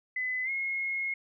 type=tone with pitch glide; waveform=sine; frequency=2015 to 2160 Hz; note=B6 to C#7; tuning=+34 to -45 cents; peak=-29 dBFS; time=0.16-1.14 s; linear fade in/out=5 ms; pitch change=+121 cents; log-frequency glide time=0.44-0.5 s; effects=none

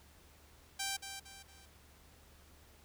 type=tone with echo; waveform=5% pulse; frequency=784 Hz; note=G5; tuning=in tune; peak=-24 dBFS; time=0.79-0.97 s; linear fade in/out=10 ms; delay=230 ms; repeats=3; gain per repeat=-8 dB; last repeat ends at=1.66 s; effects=added 73 Hz sine -63 dBFS peak until 2.84 s + pink hiss -63 dBFS RMS until 2.84 s

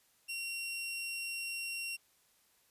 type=tone; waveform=sawtooth; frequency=2744 Hz; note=F7; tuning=31 cents flat; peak=-34 dBFS; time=0.28-1.97 s; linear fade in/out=20 ms; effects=white hiss -70 dBFS RMS until 2.7 s + resampled to 32000 Hz

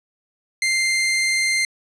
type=tone; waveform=sawtooth; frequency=2093 Hz; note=C7; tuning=in tune; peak=-14 dBFS; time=0.62-1.65 s; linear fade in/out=2 ms; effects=resampled to 24000 Hz

